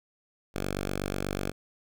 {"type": "tone", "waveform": "5% pulse", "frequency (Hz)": 48.17, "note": "G1", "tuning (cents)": -30, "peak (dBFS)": -19, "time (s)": [0.54, 1.52], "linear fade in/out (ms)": 20, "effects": []}